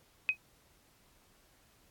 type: tone with exponential decay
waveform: sine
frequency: 2521 Hz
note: D#7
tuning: 22 cents sharp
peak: -21 dBFS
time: 0.29-0.37 s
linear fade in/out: 0 ms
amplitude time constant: 16 ms
effects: pink hiss -66 dBFS RMS until 1.9 s + AAC 64 kbps